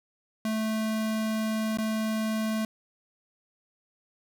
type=tone with dropouts; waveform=square; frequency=218.9 Hz; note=A3; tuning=9 cents flat; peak=-27 dBFS; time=0.45-2.65 s; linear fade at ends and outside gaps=2 ms; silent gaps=1.773-1.785 s; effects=none